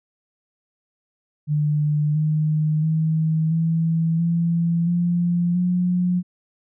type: tone with pitch steps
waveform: sine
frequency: 149.5 / 154.06 / 158.76 / 163.6 / 168.59 / 173.73 / 179.02 Hz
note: D3 / D#3 / D#3 / E3 / E3 / F3 / F3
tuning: +31 / -17 / +35 / -13 / +39 / -9 / +43 cents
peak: -17 dBFS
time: 1.47-6.23 s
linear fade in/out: 50 ms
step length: 680 ms
effects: none